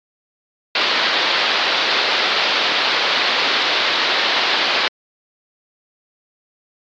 white low-pass noise, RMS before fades -17 dBFS, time 0.75-4.88 s, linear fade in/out 2 ms, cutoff 4500 Hz, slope 48 dB/octave, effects high-pass 400 Hz 12 dB/octave + MP3 64 kbps

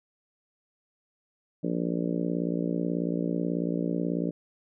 harmonic tone, 58.27 Hz, A#1, in tune, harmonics 3 / 4 / 5 / 6 / 7 / 8 / 9 / 10, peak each -30 / -34 / -31 / -37 / -38 / -38 / -40 / -41 dBFS, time 1.63-4.31 s, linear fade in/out 10 ms, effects none

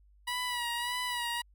15% pulse tone with vibrato, 970 Hz, B5, 31 cents flat, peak -25 dBFS, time 0.27-1.42 s, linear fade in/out 10 ms, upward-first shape sine, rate 1.7 Hz, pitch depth 46 cents each way, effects added 50 Hz sine -58 dBFS peak until 1.54 s + MP3 96 kbps

